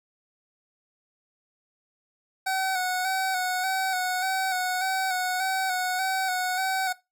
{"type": "tone with vibrato", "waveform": "25% pulse", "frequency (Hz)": 748, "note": "F#5", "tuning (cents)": 19, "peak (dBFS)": -21, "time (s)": [2.46, 6.93], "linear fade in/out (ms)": 10, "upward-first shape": "square", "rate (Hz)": 1.7, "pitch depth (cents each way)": 31, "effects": ["noise-tail reverb RT60 0.2 s tail -17 dB re dry"]}